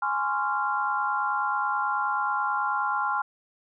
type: chord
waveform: sine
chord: Db major seventh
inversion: second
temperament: just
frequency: 831.5 / 1039.4 / 1108.7 / 1385.9 Hz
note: Ab5 / C6 / Db6 / F6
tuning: +2 / -12 / 0 / -14 cents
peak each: -29 / -29 / -34 / -28 dBFS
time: 0.02-3.22 s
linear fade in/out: 5 ms
effects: none